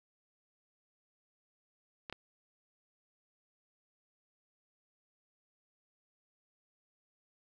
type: clicks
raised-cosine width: 0.3 ms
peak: -25 dBFS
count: 2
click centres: 2.098 / 2.126 s
effects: none